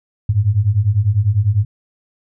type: beating tone pair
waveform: sine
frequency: 96.9 / 106.9 Hz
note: G2 / A2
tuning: -20 / -49 cents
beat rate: 10 Hz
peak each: -16 / -14 dBFS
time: 0.29-1.65 s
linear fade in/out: 5 ms
effects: none